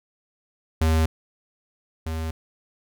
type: tone pair in turn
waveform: square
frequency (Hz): 80 / 80.34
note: D#2 / E2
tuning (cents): +49 / -44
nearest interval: unison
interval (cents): 7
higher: second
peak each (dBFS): -18 / -27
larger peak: first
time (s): 0.81-1.06 / 2.06-2.31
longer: neither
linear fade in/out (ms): 5
effects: none